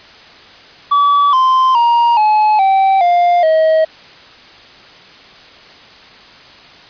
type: tone with pitch steps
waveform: triangle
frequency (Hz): 1146 / 1038.8 / 941.7 / 853.6 / 773.8 / 701.4 / 635.8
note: D6 / C6 / A#5 / G#5 / G5 / F5 / D#5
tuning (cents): -43 / -13 / +17 / +47 / -23 / +7 / +37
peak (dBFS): -6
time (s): 0.91-3.85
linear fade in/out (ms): 10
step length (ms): 420
effects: white hiss -39 dBFS RMS until 6.89 s + resampled to 11025 Hz